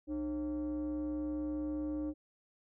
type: tone with frequency modulation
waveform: sine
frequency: 302.4 Hz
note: D#4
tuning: 49 cents flat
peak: -32 dBFS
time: 0.07-2.14 s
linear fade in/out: 50 ms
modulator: 240 Hz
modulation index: 0.52
effects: tanh soft clip ceiling -32 dBFS